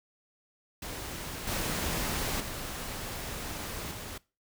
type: noise with level steps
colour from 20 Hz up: pink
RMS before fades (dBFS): -39 / -32 / -38 / -41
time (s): 0.82-4.18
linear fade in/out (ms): 5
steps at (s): 1.47 / 2.4 / 3.91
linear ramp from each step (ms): 5
effects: noise-tail reverb RT60 0.3 s tail -22 dB re dry